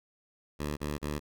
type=tone bursts; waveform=10% pulse; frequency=74 Hz; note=D2; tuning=14 cents sharp; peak=-24 dBFS; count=3; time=0.59-1.196 s; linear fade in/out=20 ms; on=180 ms; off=33 ms; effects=none